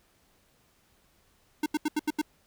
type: tone bursts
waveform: square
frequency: 303.9 Hz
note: D#4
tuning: 41 cents flat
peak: -25 dBFS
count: 6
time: 1.63-2.216 s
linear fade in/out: 5 ms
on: 31 ms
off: 80 ms
effects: pink hiss -66 dBFS RMS until 2.46 s